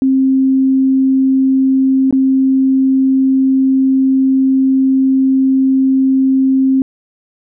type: tone with dropouts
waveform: sine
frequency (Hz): 265.4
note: C4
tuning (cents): +25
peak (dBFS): -8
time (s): 0.02-6.82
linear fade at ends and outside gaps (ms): 1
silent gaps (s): 2.109-2.126
effects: none